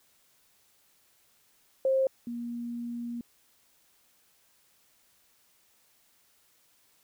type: tone pair in turn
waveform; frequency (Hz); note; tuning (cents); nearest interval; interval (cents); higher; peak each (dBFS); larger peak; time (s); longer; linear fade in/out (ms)
sine; 531 / 237.4; C5 / A#3; +25 / +32; octave + major second; 1393; first; -22 / -33; first; 1.85-2.07 / 2.27-3.21; second; 2
effects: white hiss -66 dBFS RMS until 7.03 s